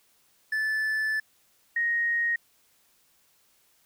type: tone pair in turn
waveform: triangle / sine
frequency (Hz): 1747 / 1871.6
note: A6 / A#6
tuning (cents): -13 / +6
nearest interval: minor second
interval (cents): 119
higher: second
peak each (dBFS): -23 / -23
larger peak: neither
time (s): 0.52-1.2 / 1.76-2.36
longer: first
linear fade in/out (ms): 5
effects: white hiss -65 dBFS RMS until 3.85 s